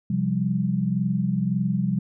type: chord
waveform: sine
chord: C suspended fourth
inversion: none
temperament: just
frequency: 130.81 / 174.42 / 196.22 Hz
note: C3 / F3 / G3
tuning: 0 / -2 / +2 cents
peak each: -27 / -25 / -24 dBFS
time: 0.1-1.99 s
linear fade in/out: 5 ms
effects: none